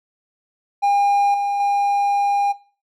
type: tone with level steps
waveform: triangle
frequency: 807 Hz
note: G#5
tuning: 50 cents flat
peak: -12 / -17 / -14 dBFS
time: 0.82-2.53 s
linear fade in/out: 20 ms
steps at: 1.34 / 1.6 s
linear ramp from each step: 2 ms
effects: noise-tail reverb RT60 0.4 s tail -19 dB re dry

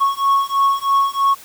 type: beating tone pair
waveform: triangle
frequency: 1102 / 1105.1 Hz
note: C#6 / C#6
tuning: -11 / -6 cents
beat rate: 3.1 Hz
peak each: -15 dBFS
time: 0-1.35 s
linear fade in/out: 20 ms
effects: white hiss -41 dBFS RMS until 1.44 s

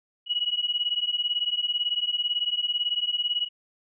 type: beating tone pair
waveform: sine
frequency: 2907 / 2925 Hz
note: F#7 / F#7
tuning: -31 / -21 cents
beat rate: 18 Hz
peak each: -27 dBFS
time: 0.26-3.49 s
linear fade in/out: 50 ms
effects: none

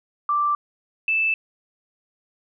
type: tone pair in turn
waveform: sine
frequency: 1174.7 / 2636 Hz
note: D6 / E7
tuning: 0 / -1 cents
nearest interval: octave + major second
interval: 1399 cents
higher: second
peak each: -18 dBFS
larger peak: neither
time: 0.29-0.55 / 1.08-1.34 s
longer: neither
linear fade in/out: 2 ms
effects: none

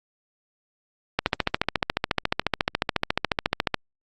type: click train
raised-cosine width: 0.3 ms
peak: -4 dBFS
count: 37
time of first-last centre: 1.19-3.743 s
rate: 14.1 Hz
effects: Opus 48 kbps

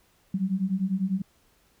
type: beating tone pair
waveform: sine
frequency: 183.6 / 193.6 Hz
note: F#3 / G3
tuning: -13 / -21 cents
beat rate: 10 Hz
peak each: -28 / -26 dBFS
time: 0.34-1.22 s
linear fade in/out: 5 ms
effects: pink hiss -64 dBFS RMS until 1.8 s

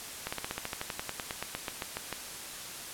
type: slowing click train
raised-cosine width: 0.3 ms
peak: -17 dBFS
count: 20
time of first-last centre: 0.27-2.127 s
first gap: 55 ms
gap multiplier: 1.06
effects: white hiss -42 dBFS RMS until 2.93 s + low-pass 12000 Hz 12 dB/octave

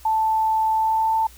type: tone with pitch glide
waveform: sine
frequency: 880 to 888.7 Hz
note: A5 to A5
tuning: 0 to +17 cents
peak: -17 dBFS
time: 0.05-1.27 s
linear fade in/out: 5 ms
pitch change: +17 cents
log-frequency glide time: 0.73-1.15 s
effects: added 60 Hz sine -46 dBFS peak until 1.37 s + white hiss -49 dBFS RMS until 1.37 s

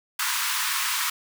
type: high-pass noise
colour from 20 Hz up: pink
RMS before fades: -26 dBFS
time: 0.19-1.1 s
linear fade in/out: 5 ms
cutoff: 930 Hz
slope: 96 dB/octave
effects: none

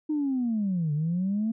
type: linear two-way sweep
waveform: sine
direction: down then up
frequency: 311.1 to 144.9 to 227.7 Hz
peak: -23 dBFS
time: 0.09-1.52 s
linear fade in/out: 10 ms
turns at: 0.93 s
effects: tanh soft clip ceiling -20 dBFS

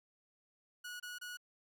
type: tone bursts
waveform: sawtooth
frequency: 1460 Hz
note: F#6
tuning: 24 cents flat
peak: -40 dBFS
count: 3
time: 0.84-1.372 s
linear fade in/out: 10 ms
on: 160 ms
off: 26 ms
effects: none

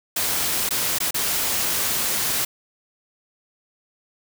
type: noise with dropouts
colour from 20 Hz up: white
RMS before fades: -23 dBFS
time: 0.16-2.45 s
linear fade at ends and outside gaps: 5 ms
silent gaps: 0.691-0.707 / 0.986-1.002 / 1.109-1.143 s
effects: none

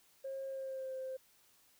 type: tone with pitch glide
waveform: sine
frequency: 538 to 523.3 Hz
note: C5 to C5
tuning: +48 to 0 cents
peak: -38 dBFS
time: 0.24-1.17 s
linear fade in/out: 10 ms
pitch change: -48 cents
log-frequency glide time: 0.47-0.95 s
effects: tanh soft clip ceiling -35 dBFS + white hiss -68 dBFS RMS until 1.79 s

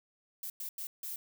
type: noise bursts at uneven times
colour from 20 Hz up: violet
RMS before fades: -40 dBFS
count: 4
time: 0.43-0.5 / 0.6-0.69 / 0.78-0.87 / 1.03-1.16 s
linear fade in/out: 2 ms
effects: none

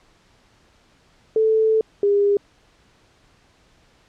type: tone pair in turn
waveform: sine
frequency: 440 / 405 Hz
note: A4 / G#4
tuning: 0 / -43 cents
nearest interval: minor second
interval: 143 cents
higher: first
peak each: -14 dBFS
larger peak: neither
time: 1.36-1.81 / 2.03-2.37 s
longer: first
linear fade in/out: 2 ms
effects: pink hiss -57 dBFS RMS until 4.08 s + low-pass 6000 Hz 12 dB/octave

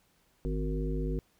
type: harmonic tone with a mistuned harmonic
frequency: 51.6 Hz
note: G#1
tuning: 10 cents flat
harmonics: 1 / 3 / 5 / 7 / 9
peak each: -31 / -36 / -38 / -39 / -41 dBFS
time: 0.45-1.19 s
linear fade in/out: 0 ms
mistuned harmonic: 7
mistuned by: +39 cents
effects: pink hiss -69 dBFS RMS until 1.39 s

